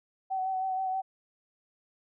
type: tone with vibrato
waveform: sine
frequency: 757 Hz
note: F#5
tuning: 39 cents sharp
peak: -28 dBFS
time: 0.3-1.02 s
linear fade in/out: 20 ms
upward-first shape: sine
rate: 6.3 Hz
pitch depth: 23 cents each way
effects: none